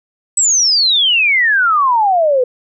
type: exponential sweep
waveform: sine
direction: down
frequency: 8020 to 486.4 Hz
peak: -9 dBFS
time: 0.37-2.44 s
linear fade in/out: 5 ms
effects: none